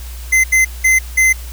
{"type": "tone bursts at uneven times", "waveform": "square", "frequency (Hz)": 2060, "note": "C7", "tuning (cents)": -28, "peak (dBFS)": -9, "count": 4, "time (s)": [[0.32, 0.44], [0.52, 0.65], [0.84, 0.99], [1.17, 1.33]], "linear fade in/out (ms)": 10, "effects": ["added 60 Hz sine -26 dBFS peak until 1.52 s", "white hiss -37 dBFS RMS until 1.52 s"]}